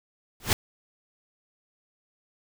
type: noise with exponential growth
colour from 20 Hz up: pink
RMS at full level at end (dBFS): -17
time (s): 0.4-0.53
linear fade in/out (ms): 1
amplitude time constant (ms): 28
effects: none